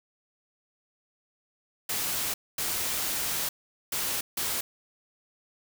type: noise bursts at uneven times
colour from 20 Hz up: white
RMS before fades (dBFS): -30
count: 4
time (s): 1.89-2.34 / 2.58-3.49 / 3.92-4.21 / 4.37-4.61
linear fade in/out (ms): 5
effects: none